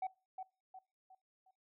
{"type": "tone with echo", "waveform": "sine", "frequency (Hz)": 754, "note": "F#5", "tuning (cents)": 32, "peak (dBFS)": -33, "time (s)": [0.02, 0.07], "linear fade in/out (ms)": 5, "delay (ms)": 360, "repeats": 4, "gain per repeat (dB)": -8, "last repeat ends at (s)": 1.51, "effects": ["noise-tail reverb RT60 0.3 s tail -22 dB re dry", "tanh soft clip ceiling -34 dBFS"]}